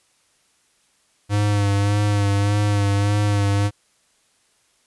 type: tone with vibrato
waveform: square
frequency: 102 Hz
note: G#2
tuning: 31 cents flat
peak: -17 dBFS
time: 1.29-3.71 s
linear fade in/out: 50 ms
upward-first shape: sine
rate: 1.7 Hz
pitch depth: 31 cents each way
effects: white hiss -62 dBFS RMS until 4.86 s + resampled to 24000 Hz